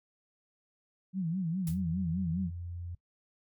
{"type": "tone with vibrato", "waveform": "sine", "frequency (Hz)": 175.6, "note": "F3", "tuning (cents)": 10, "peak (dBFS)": -29, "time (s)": [1.13, 2.51], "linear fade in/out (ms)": 50, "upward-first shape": "sine", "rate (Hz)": 4.9, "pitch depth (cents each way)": 160}
{"type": "noise with exponential decay", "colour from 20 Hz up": "blue", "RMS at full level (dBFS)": -39, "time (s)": [1.67, 1.81], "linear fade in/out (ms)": 2, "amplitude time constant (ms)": 30}
{"type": "tone with pitch glide", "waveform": "sine", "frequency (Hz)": [85.6, 86.95], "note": ["F2", "F2"], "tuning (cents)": [-34, -7], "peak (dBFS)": -37, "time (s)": [1.68, 2.95], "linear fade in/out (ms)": 5, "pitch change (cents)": 27, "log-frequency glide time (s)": [2.09, 2.49]}
{"effects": ["noise-tail reverb RT60 0.1 s tail -20 dB re dry", "MP3 96 kbps"]}